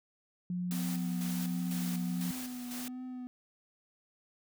sine tone, 178.8 Hz, F3, 41 cents sharp, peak -32 dBFS, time 0.5-2.31 s, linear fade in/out 2 ms
white noise with tremolo, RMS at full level -43 dBFS, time 0.71-2.88 s, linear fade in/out 0 ms, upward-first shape square, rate 2 Hz, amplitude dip 55%
triangle tone with vibrato, 250 Hz, B3, 21 cents sharp, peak -37 dBFS, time 0.72-3.27 s, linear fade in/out 0 ms, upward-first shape triangle, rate 1.4 Hz, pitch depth 36 cents each way
effects none

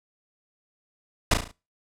pink noise with echo, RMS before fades -18 dBFS, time 1.31-1.34 s, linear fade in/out 5 ms, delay 35 ms, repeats 5, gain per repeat -6 dB, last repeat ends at 1.515 s, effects noise-tail reverb RT60 0.3 s tail -22 dB re dry + low-pass 9000 Hz 12 dB/octave

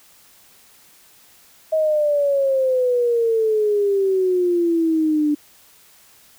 sine exponential sweep, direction down, 637 to 293.7 Hz, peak -15 dBFS, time 1.72-5.35 s, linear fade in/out 10 ms, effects white hiss -51 dBFS RMS until 6.38 s

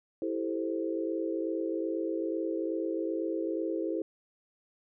sine chord, A minor seventh, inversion second, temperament equal, 329.6 / 392 / 440 / 523.3 Hz, E4 / G4 / A4 / C5, 0 / 0 / 0 / 0 cents, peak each -32 / -37 / -37 / -37 dBFS, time 0.22-4.02 s, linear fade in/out 2 ms, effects none

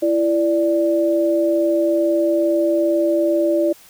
sine tone pair together, 335 / 587.3 Hz, E4 / D5, +28 / 0 cents, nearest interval minor seventh, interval 972 cents, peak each -17 dBFS, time 0.02-3.73 s, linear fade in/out 10 ms, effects white hiss -47 dBFS RMS until 3.89 s

